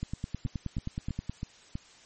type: two click trains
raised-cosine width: 5 ms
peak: -21 / -20 dBFS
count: 5 / 13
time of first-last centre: 0.46-1.754 / 0.03-1.296 s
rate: 3.09 / 9.48 Hz
effects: white hiss -56 dBFS RMS until 2.05 s + MP3 32 kbps